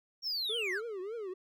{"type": "linear sweep", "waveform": "triangle", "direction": "down", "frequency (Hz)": [5600, 1215], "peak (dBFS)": -31, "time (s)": [0.22, 0.82], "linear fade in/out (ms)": 50}
{"type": "tone with vibrato", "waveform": "triangle", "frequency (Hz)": 415.3, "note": "G#4", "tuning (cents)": 0, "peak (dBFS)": -35, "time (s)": [0.49, 1.34], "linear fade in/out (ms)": 10, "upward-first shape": "triangle", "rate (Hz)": 3.4, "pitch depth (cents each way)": 260}
{"effects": []}